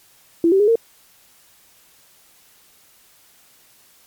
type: tone with pitch steps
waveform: sine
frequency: 335.7 / 386.5 / 414.1 / 458.5 Hz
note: E4 / G4 / G#4 / A#4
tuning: +32 / -24 / -5 / -29 cents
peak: -11 dBFS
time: 0.44-0.756 s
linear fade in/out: 2 ms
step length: 79 ms
effects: white hiss -53 dBFS RMS until 4.06 s + MP3 96 kbps